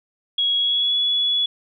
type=tone with pitch glide; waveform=sine; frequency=3322 to 3396 Hz; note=G#7 to G#7; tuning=0 to +38 cents; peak=-17 dBFS; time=0.38-1.46 s; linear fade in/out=5 ms; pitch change=+38 cents; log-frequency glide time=0.58-0.96 s; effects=none